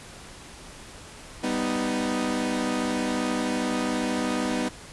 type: chord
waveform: sawtooth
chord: G augmented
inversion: none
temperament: equal with one note detuned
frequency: 196 / 248.5 / 311.1 Hz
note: G3 / B3 / D#4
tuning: 0 / +11 / 0 cents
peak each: -28 / -23 / -26 dBFS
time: 1.43-4.69 s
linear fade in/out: 10 ms
effects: pink hiss -44 dBFS RMS until 4.92 s + resampled to 24000 Hz